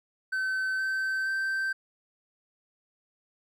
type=tone with pitch steps; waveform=triangle; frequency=1530 / 1544.2 / 1558.5 Hz; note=G6 / G6 / G6; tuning=-42 / -26 / -11 cents; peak=-25 dBFS; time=0.32-1.73 s; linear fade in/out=10 ms; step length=470 ms; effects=none